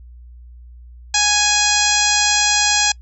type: harmonic tone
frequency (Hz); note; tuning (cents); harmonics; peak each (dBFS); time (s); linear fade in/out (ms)
830.6; G#5; 0; 1 / 2 / 3 / 4 / 5 / 6 / 7 / 8 / 9; -22 / -22 / -22 / -22 / -22 / -22 / -22 / -22 / -22; 1.14-2.92; 5
effects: noise-tail reverb RT60 0.1 s tail -26 dB re dry + added 60 Hz sine -37 dBFS peak until 3.01 s